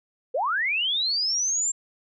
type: linear sweep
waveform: sine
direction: up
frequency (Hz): 449.2 to 7470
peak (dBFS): -22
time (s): 0.34-1.72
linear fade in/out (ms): 10
effects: none